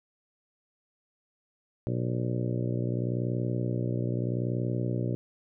harmonic tone with a mistuned harmonic, 60.8 Hz, B1, 26 cents flat, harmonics 2 / 3 / 4 / 5 / 6 / 7 / 8 / 9 / 10, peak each -29 / -35 / -38 / -37 / -37 / -43 / -42 / -44 / -44 dBFS, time 1.87-5.15 s, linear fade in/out 0 ms, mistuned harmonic 10, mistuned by -58 cents, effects none

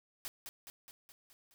white noise with echo, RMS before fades -42 dBFS, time 0.25-0.28 s, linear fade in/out 0 ms, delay 210 ms, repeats 6, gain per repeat -4 dB, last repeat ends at 1.54 s, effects none

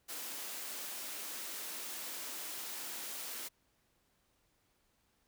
white high-pass noise, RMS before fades -43 dBFS, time 0.08-3.49 s, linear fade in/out 20 ms, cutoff 220 Hz, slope 24 dB/octave, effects pink hiss -75 dBFS RMS until 5.27 s

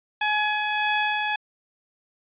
15% pulse tone with tremolo, 844 Hz, G#5, 28 cents sharp, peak -14 dBFS, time 0.21-1.36 s, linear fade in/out 5 ms, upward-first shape sine, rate 1.7 Hz, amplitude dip 30%, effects resampled to 8000 Hz

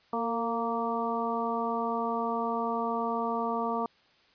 harmonic tone with a mistuned harmonic, 232.3 Hz, A#3, 6 cents flat, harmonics 1 / 2 / 3 / 4 / 5, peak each -34 / -34 / -34 / -34 / -34 dBFS, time 0.13-3.86 s, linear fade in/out 2 ms, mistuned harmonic 2, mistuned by -31 cents, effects white hiss -63 dBFS RMS until 4.34 s + resampled to 11025 Hz

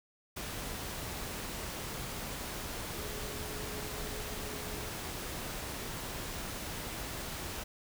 sine tone in noise, 422.8 Hz, G#4, 31 cents sharp, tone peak -47 dBFS, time 2.94-4.9 s, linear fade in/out 10 ms, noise pink, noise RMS -40 dBFS, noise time 0.36-7.64 s, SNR -10 dB, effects none

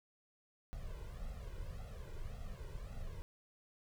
brown noise with flanger, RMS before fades -45 dBFS, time 0.73-3.22 s, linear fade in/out 0 ms, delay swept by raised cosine 1.5 to 2.04 ms, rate 1.8 Hz, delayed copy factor +1, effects none

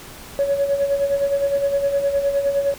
sine tone with tremolo, 560 Hz, C#5, 18 cents sharp, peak -13 dBFS, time 0.39-2.74 s, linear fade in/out 0 ms, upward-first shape sine, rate 9.7 Hz, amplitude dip 65%, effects tanh soft clip ceiling -12 dBFS + pink hiss -39 dBFS RMS until 2.78 s

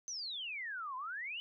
sine exponential two-way sweep, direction down then up, 6250 to 994 to 3046 Hz, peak -39 dBFS, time 0.08-1.4 s, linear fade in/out 0 ms, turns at 0.96 s, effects none

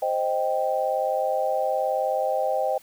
sine chord, C minor, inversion none, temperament equal, 523.3 / 622.3 / 784 Hz, C5 / Eb5 / G5, 0 / 0 / 0 cents, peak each -26 dBFS, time 0.02-2.78 s, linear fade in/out 5 ms, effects white hiss -53 dBFS RMS until 2.82 s

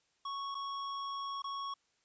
square tone with dropouts, 1108.7 Hz, C#6, in tune, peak -38 dBFS, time 0.25-1.74 s, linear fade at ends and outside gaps 5 ms, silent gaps 0.546-0.55 / 1.421-1.441 s, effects white hiss -75 dBFS RMS until 2.04 s + resampled to 16000 Hz

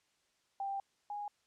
sine tone pair in turn, 789 / 824 Hz, G5 / G#5, +11 / -14 cents, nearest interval minor second, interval 75 cents, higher second, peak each -35 / -38 dBFS, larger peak first, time 0.6-0.8 / 1.1-1.28 s, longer first, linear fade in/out 2 ms, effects white hiss -75 dBFS RMS until 1.46 s + low-pass 7000 Hz 12 dB/octave

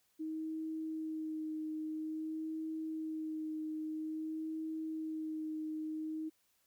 sine tone with vibrato, 314.5 Hz, D#4, 19 cents sharp, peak -37 dBFS, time 0.19-6.3 s, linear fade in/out 20 ms, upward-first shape sine, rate 0.5 Hz, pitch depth 17 cents each way, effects white hiss -75 dBFS RMS until 6.66 s

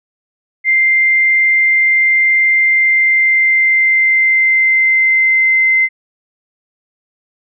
sine tone with pitch glide, 2093 to 2071 Hz, C7 to C7, 0 to -18 cents, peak -8 dBFS, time 0.64-5.89 s, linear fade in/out 50 ms, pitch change -18 cents, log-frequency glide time 2.66-5.7 s, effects none

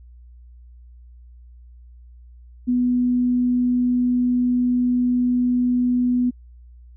sine tone, 247.1 Hz, B3, 1 cent sharp, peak -16 dBFS, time 2.67-6.31 s, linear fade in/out 20 ms, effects added 60 Hz sine -42 dBFS peak until 6.96 s

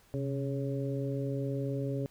harmonic tone with a mistuned harmonic, 138.59 Hz, C#3, in tune, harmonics 1 / 2 / 3 / 4, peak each -33 / -37 / -38 / -40 dBFS, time 0.14-2.06 s, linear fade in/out 0 ms, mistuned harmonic 1, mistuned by -75 cents, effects pink hiss -63 dBFS RMS until 2.1 s

